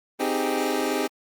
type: chord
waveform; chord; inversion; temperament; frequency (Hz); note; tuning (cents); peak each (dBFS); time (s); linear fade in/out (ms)
25% pulse; Ab major seventh; first; equal; 261.6 / 311.1 / 392 / 415.3; C4 / Eb4 / G4 / Ab4; 0 / 0 / 0 / 0; -25; 0.19-1.08; 20
effects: Opus 32 kbps